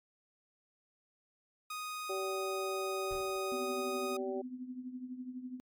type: tone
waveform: sawtooth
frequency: 1244.5 Hz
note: D#6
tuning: in tune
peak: -35 dBFS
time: 1.7-4.17 s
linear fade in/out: 5 ms
type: harmonic tone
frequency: 191.7 Hz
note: G3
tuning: 38 cents flat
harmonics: 2 / 3 / 4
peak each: -36 / -41 / -45 dBFS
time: 2.09-4.42 s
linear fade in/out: 10 ms
type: noise with exponential decay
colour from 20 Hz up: brown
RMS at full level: -45 dBFS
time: 3.11-3.53 s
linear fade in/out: 1 ms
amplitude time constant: 91 ms
type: tone with tremolo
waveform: sine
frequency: 252.8 Hz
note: B3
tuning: 41 cents sharp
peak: -37 dBFS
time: 3.52-5.6 s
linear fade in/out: 0 ms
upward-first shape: triangle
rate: 12 Hz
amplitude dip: 75%
effects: MP3 96 kbps